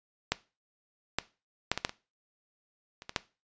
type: clicks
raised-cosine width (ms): 0.2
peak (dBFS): -8 / -9 / -7 / -13 / -9 / -21 / -27 / -20 / -9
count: 9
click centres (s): 0.32 / 1.186 / 1.716 / 1.776 / 1.849 / 1.894 / 3.021 / 3.094 / 3.162
effects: noise-tail reverb RT60 0.3 s tail -18 dB re dry + resampled to 16000 Hz